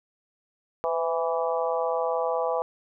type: harmonic tone with a mistuned harmonic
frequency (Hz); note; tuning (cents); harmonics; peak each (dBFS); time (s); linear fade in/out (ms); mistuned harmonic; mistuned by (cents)
164.81; E3; 0; 3 / 4 / 5 / 6 / 7; -27 / -29 / -31 / -33 / -34; 0.84-2.62; 0; 3; +32
effects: none